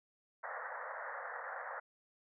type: band-pass noise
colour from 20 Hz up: white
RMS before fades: -44 dBFS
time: 0.43-1.8 s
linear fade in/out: 10 ms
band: 480 to 1900 Hz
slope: 96 dB/octave
effects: none